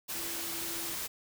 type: tone in noise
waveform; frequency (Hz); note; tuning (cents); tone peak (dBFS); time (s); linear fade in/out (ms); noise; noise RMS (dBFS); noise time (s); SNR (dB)
sine; 334.7; E4; +26; -46; 0.14-0.95; 20; white; -37; 0.08-1.08; -12
effects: none